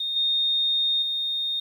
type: tone with level steps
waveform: sine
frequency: 3680 Hz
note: A#7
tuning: 23 cents flat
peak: -25 / -20 / -24 dBFS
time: 0-1.6 s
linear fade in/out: 5 ms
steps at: 0.16 / 1.02 s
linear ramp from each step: 5 ms
effects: 9-bit